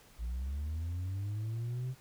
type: linear sweep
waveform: sine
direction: up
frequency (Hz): 55 to 130.81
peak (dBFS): -31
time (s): 0.18-1.95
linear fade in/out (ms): 50
effects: tanh soft clip ceiling -33 dBFS + pink hiss -60 dBFS RMS until 2 s